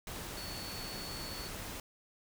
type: tone in noise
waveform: sine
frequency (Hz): 4435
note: C#8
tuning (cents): 0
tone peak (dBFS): -45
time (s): 0.37-1.48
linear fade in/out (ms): 2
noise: pink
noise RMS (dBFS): -43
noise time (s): 0.07-1.8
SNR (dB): -5
effects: none